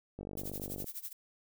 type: click train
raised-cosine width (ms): 2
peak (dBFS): -29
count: 33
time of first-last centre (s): 0.19-0.843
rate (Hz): 49
type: noise with tremolo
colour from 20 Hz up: violet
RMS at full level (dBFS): -40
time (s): 0.37-1.13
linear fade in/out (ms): 5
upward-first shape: sine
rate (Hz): 12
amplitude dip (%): 90
effects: none